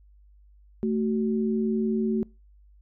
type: tone pair together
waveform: sine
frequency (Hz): 221.1 / 375.3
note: A3 / F#4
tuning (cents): +9 / +25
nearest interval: major sixth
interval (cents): 916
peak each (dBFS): -24 / -28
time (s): 0.83-2.23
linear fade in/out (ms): 0
effects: noise-tail reverb RT60 0.3 s tail -26 dB re dry + added 50 Hz sine -52 dBFS peak until 2.81 s